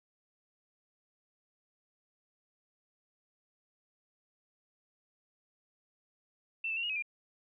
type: tone with pitch steps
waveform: sine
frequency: 2679 / 2633 / 2742 / 2871 / 2546 / 2402 Hz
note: E7 / E7 / F7 / F7 / D#7 / D7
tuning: +27 / -3 / -32 / +47 / +39 / +38 cents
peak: -32 dBFS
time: 6.64-7.024 s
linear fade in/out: 5 ms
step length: 64 ms
effects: none